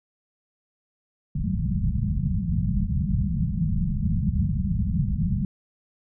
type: low-pass noise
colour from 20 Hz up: white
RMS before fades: -24 dBFS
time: 1.35-5.45 s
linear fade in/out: 2 ms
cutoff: 210 Hz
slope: 96 dB/octave
effects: none